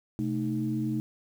sine tone cluster, 128.8 / 219.3 / 310.7 Hz, C3 / A3 / D#4, -27 / -6 / -2 cents, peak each -32 / -30 / -31 dBFS, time 0.19-1 s, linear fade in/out 0 ms, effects tanh soft clip ceiling -17 dBFS + 9-bit

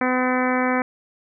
harmonic tone, 253.6 Hz, B3, 46 cents sharp, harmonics 1 / 2 / 3 / 4 / 5 / 6 / 7 / 8 / 9, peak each -22 / -25 / -27 / -28 / -29 / -30 / -30 / -31 / -32 dBFS, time 0.01-0.82 s, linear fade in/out 2 ms, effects none

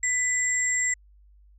sine tone pair together, 1991 / 7517 Hz, B6 / A#8, +14 / +13 cents, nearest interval octave + major seventh, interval 2299 cents, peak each -25 dBFS, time 0.03-0.94 s, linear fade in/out 5 ms, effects added 50 Hz sine -52 dBFS peak until 1.58 s

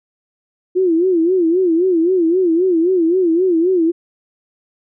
sine tone with vibrato, 349.6 Hz, F4, 2 cents sharp, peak -11 dBFS, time 0.75-3.92 s, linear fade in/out 20 ms, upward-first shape sine, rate 3.8 Hz, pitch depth 140 cents each way, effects none

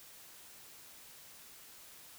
silence, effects white hiss -55 dBFS RMS until 2.18 s

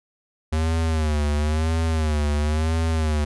square tone with vibrato, 77.5 Hz, D#2, 6 cents flat, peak -20 dBFS, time 0.52-3.25 s, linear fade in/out 10 ms, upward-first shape sine, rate 0.98 Hz, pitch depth 91 cents each way, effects resampled to 24000 Hz

